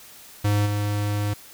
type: tone with level steps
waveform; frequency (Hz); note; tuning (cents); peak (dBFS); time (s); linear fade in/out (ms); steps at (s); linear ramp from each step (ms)
square; 103.3; G#2; -9; -19 / -23; 0.44-1.34; 10; 0.65; 20
effects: white hiss -46 dBFS RMS until 1.53 s